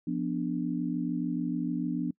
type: chord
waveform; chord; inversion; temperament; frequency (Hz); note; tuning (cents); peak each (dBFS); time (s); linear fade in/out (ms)
sine; B diminished; second; equal; 174.61 / 246.9 / 293.7; F3 / B3 / D4; 0 / 0 / 0; -33 / -32 / -32; 0.07-2.11; 5
effects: noise-tail reverb RT60 0.1 s tail -25 dB re dry